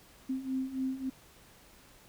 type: beating tone pair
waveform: sine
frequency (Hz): 260 / 263.6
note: C4 / C4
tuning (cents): -11 / +13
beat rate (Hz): 3.6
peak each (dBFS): -37 / -33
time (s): 0.29-1.1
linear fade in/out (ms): 10
effects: pink hiss -58 dBFS RMS until 2.08 s